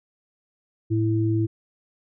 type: tone pair together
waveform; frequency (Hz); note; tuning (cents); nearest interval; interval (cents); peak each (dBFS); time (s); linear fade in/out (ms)
sine; 110.05 / 329.6; A2 / E4; +1 / 0; octave + perfect fifth; 1899; -21 / -23; 0.9-1.47; 20
effects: none